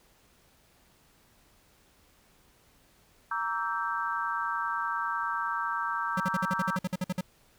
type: chord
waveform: sine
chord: E half-diminished seventh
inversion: second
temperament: equal with one note detuned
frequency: 932.3 / 1148.5 / 1318.5 / 1568 Hz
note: Bb5 / D6 / E6 / G6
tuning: 0 / -39 / 0 / 0 cents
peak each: -34 dBFS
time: 3.31-6.77 s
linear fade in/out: 5 ms
type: tone bursts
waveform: square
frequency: 183.2 Hz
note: F#3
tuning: 17 cents flat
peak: -28 dBFS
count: 13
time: 6.17-7.21 s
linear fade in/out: 5 ms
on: 32 ms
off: 52 ms
effects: pink hiss -63 dBFS RMS until 7.58 s